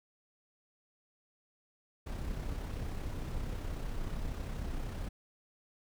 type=noise with amplitude modulation; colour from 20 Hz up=brown; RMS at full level=-36 dBFS; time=2.06-5.09 s; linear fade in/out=10 ms; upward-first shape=sine; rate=32.9 Hz; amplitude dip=35%; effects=none